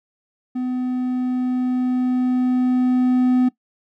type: tone with level ramp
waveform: triangle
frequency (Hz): 252.2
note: B3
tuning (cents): +36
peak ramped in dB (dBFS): -19 to -11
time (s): 0.55-3.49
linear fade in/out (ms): 10
effects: noise-tail reverb RT60 0.1 s tail -18 dB re dry